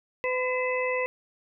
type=harmonic tone with a mistuned harmonic; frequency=506 Hz; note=B4; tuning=42 cents sharp; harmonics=1 / 2 / 4 / 5; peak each=-27 / -33 / -31 / -34 dBFS; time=0.24-1.06 s; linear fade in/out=0 ms; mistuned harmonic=5; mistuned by=+53 cents; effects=none